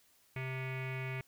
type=tone with low-pass filter; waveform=square; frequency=130.8 Hz; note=C3; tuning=in tune; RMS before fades=-39 dBFS; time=0.36-1.21 s; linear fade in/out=2 ms; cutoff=2300 Hz; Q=7.9; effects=white hiss -68 dBFS RMS until 1.27 s